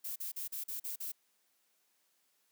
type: noise bursts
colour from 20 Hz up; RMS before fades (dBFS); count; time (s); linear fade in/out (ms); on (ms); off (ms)
violet; -40; 7; 0.04-1.12; 10; 120; 40
effects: white hiss -75 dBFS RMS until 2.51 s + high-pass 200 Hz 12 dB/octave